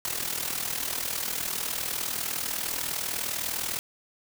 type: noise with amplitude modulation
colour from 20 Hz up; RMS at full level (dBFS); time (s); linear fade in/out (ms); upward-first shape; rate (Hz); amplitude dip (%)
white; -28; 0.05-3.79; 0; sine; 39.9; 70
effects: none